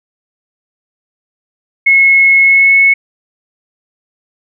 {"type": "tone with pitch glide", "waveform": "sine", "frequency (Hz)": [2179, 2198], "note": ["C#7", "C#7"], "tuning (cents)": [-30, -15], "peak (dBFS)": -4, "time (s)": [1.86, 2.94], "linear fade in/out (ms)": 10, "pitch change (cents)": 15, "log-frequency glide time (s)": [2.42, 2.74], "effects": []}